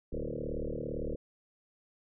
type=tone with frequency modulation; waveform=sine; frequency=246.1 Hz; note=B3; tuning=6 cents flat; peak=-33 dBFS; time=0.12-1.16 s; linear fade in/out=10 ms; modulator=37.7 Hz; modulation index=7.6; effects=none